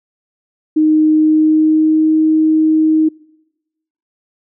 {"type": "tone with pitch glide", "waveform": "sine", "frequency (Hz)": [310, 314], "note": ["D#4", "D#4"], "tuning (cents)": [-6, 16], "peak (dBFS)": -8, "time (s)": [0.76, 3.09], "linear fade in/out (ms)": 10, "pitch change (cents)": 22, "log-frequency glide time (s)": [1.14, 2.16], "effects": ["noise-tail reverb RT60 1.0 s tail -25 dB re dry"]}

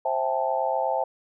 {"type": "chord", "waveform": "sine", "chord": "A minor seventh", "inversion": "first", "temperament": "just", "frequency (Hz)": [528, 660, 792, 880], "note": ["C5", "E5", "G5", "A5"], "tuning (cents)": [16, 2, 18, 0], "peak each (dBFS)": -28, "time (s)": [0.05, 1.04], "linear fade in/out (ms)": 5, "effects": []}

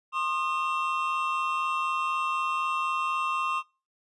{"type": "tone cluster", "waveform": "triangle", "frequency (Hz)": [1062, 1226, 2701], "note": ["C6", "D#6", "E7"], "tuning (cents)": [25, -26, 42], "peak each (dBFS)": [-27, -28, -33], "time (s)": [0.12, 3.63], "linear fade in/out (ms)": 50, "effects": ["noise-tail reverb RT60 0.3 s tail -21 dB re dry", "resampled to 24000 Hz"]}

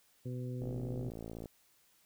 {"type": "harmonic tone", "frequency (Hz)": 125.3, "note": "B2", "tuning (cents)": 25, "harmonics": [1, 2, 3, 4], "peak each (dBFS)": [-38, -44, -48, -50], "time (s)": [0.25, 1.1], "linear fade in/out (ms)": 10}
{"type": "click train", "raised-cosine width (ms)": 2, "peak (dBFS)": -31, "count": 48, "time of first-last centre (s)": [0.62, 1.458], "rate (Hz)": 56.1}
{"effects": ["white hiss -69 dBFS RMS until 2.05 s"]}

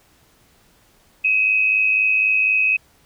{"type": "tone pair together", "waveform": "sine", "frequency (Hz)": [2533, 2637], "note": ["D#7", "E7"], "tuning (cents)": [30, 0], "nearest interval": "minor second", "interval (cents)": 70, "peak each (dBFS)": [-15, -22], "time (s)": [1.24, 2.77], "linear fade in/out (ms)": 10, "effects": ["pink hiss -56 dBFS RMS until 3.05 s"]}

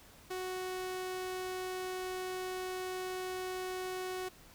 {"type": "tone", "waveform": "sawtooth", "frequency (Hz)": 370, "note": "F#4", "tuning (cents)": 0, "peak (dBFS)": -33, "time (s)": [0.3, 4.29], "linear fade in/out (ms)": 10, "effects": ["pink hiss -58 dBFS RMS until 4.54 s"]}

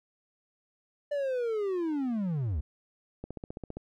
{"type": "linear sweep", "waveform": "triangle", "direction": "down", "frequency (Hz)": [590, 63], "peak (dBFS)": -26, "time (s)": [1.11, 2.61], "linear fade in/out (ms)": 10}
{"type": "click train", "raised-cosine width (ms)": 2, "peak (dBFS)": -25, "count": 9, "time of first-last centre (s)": [3.24, 3.77], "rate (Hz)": 15.1}
{"effects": []}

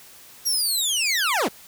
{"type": "linear sweep", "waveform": "20% pulse", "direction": "down", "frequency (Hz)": [5730, 139.5], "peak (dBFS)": -15, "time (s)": [0.45, 1.49], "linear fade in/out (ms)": 20, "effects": ["white hiss -47 dBFS RMS until 1.67 s"]}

